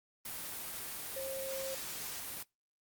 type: tone in noise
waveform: sine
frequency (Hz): 535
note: C5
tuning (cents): +38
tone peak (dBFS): -38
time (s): 1.16-1.75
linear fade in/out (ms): 5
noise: white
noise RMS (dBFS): -42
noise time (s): 0.25-2.43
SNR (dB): +1
effects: noise-tail reverb RT60 0.2 s tail -24 dB re dry + Opus 24 kbps